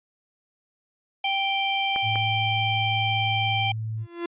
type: harmonic tone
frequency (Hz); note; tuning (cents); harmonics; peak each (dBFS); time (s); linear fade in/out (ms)
784; G5; 0; 1 / 3 / 4; -26 / -27 / -27; 1.24-3.72; 5
type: clicks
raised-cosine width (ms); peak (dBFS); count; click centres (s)
0.5; -17; 2; 1.961 / 2.157
type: tone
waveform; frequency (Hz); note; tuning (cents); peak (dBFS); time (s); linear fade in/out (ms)
sine; 110.3; A2; +5; -27; 2.02-4.07; 50
type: tone with exponential growth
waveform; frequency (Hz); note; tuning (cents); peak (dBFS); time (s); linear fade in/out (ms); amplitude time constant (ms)
45% pulse; 342.8; F4; -32; -25; 3.97-4.26; 5; 63
effects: resampled to 8000 Hz